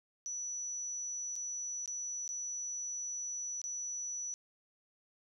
sine tone with dropouts, 5920 Hz, F#8, in tune, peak -37 dBFS, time 0.26-4.34 s, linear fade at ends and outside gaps 0 ms, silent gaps 1.356-1.362 / 1.859-1.877 / 2.278-2.29 / 3.616-3.64 s, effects none

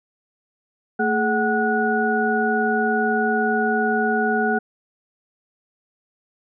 sine tone cluster, 224.4 / 422.5 / 746 / 1462 Hz, A3 / G#4 / F#5 / F#6, +34 / +30 / +14 / -21 cents, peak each -23 dBFS, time 0.99-4.59 s, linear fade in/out 10 ms, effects none

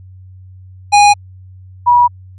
square / sine tone pair in turn, 822 / 968.3 Hz, G#5 / B5, -18 / -34 cents, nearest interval minor third, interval 284 cents, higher second, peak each -5 dBFS, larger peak neither, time 0.92-1.14 / 1.86-2.08 s, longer neither, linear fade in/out 20 ms, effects added 93 Hz sine -34 dBFS peak until 2.38 s + resampled to 22050 Hz

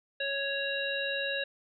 harmonic tone with a mistuned harmonic, 554.4 Hz, C#5, in tune, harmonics 1 / 3 / 5 / 7, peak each -35 / -34 / -36 / -37 dBFS, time 0.2-1.44 s, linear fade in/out 5 ms, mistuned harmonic 7, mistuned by -17 cents, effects none

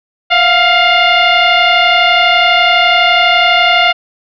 sine tone with frequency modulation, 719 Hz, F#5, 50 cents flat, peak -6 dBFS, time 0.3-3.93 s, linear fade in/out 20 ms, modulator 703 Hz, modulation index 3.9, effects none

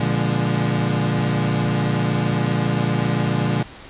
35% pulse chord, Bb dominant seventh, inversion none, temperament equal with one note detuned, 119.4 / 146.83 / 174.61 / 207.7 Hz, Bb2 / D3 / F3 / Ab3, +42 / 0 / 0 / 0 cents, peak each -21 / -21 / -23 / -24 dBFS, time 0-3.63 s, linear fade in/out 5 ms, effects pink hiss -40 dBFS RMS until 3.89 s + resampled to 8000 Hz

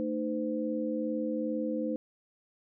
sine tone cluster, 224.3 / 306.7 / 511 Hz, A3 / D#4 / C5, +34 / -25 / -41 cents, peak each -34 / -33 / -34 dBFS, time 0-1.96 s, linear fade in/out 0 ms, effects none

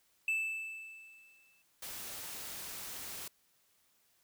triangle tone with exponential decay, 2637 Hz, E7, in tune, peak -27 dBFS, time 0.28-1.62 s, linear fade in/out 2 ms, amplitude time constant 290 ms
white noise, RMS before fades -44 dBFS, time 1.82-3.28 s, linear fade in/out 5 ms
effects white hiss -72 dBFS RMS until 4.23 s

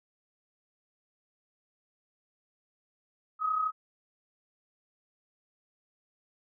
sine tone pair together, 1236.4 / 1269 Hz, D#6 / D#6, -11 / +34 cents, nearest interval unison, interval 45 cents, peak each -35 / -27 dBFS, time 3.39-3.72 s, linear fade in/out 50 ms, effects none

